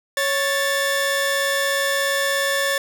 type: tone pair together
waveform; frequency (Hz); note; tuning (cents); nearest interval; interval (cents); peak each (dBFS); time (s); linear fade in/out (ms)
sawtooth; 554.4 / 1760.1; C#5 / A6; 0 / 0; octave + minor sixth; 2000; -18; 0.17-2.78; 2
effects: none